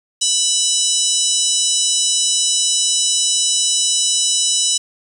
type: harmonic tone with a mistuned harmonic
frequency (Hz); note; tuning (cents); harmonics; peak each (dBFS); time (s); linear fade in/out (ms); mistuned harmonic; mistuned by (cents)
988; B5; 0; 3 / 4 / 5 / 6 / 7 / 8 / 9; -22 / -22 / -22 / -22 / -22 / -22 / -22; 0.21-4.78; 10; 5; +100
effects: 7-bit